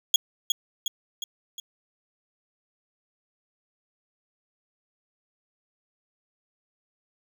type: tone with echo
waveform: 30% pulse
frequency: 3322 Hz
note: G#7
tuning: in tune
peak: -12 dBFS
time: 0.14-0.16 s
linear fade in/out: 2 ms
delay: 360 ms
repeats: 4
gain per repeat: -5 dB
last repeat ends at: 1.6 s
effects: none